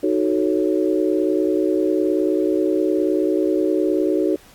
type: chord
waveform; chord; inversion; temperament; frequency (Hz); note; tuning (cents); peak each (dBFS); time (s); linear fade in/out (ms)
sine; D# half-diminished seventh; none; equal; 311.1 / 370 / 440 / 554.4; D#4 / F#4 / A4 / C#5; 0 / 0 / 0 / 0; -20 / -20 / -24 / -25; 0.03-4.36; 5
effects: pink hiss -49 dBFS RMS until 4.54 s + AAC 64 kbps